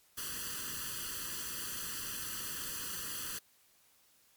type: noise with comb filter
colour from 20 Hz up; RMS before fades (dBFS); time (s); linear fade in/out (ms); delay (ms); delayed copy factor
white; -40; 0.17-3.39; 10; 0.66; +0.95
effects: white hiss -67 dBFS RMS until 4.36 s + MP3 96 kbps